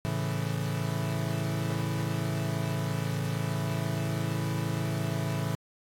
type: chord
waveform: 40% pulse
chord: A major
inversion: none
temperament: equal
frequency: 110 / 138.59 / 164.81 Hz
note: A2 / C#3 / E3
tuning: 0 / 0 / 0 cents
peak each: -32 dBFS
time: 0.05-5.55 s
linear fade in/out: 0 ms
effects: AAC 64 kbps